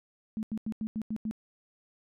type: tone bursts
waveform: sine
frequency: 218.3 Hz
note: A3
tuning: 13 cents flat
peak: -30 dBFS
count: 7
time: 0.37-1.311 s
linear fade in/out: 0 ms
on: 59 ms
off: 88 ms
effects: none